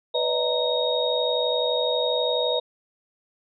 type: tone cluster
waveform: sine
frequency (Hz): 496 / 575 / 627 / 929 / 3745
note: B4 / D5 / D#5 / A#5 / A#7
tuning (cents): +7 / -37 / +13 / -6 / +7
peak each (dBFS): -25 / -31 / -27 / -32 / -26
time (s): 0.14-2.6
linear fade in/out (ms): 10
effects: none